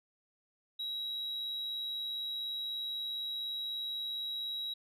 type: tone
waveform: sine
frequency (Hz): 3861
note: B7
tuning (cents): -40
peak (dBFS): -33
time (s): 0.79-4.74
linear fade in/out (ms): 10
effects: tanh soft clip ceiling -34 dBFS